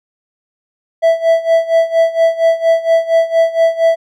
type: tone with tremolo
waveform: triangle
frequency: 659.3 Hz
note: E5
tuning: in tune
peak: -4 dBFS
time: 1.02-3.96 s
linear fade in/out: 20 ms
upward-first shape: sine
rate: 4.3 Hz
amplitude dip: 85%
effects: none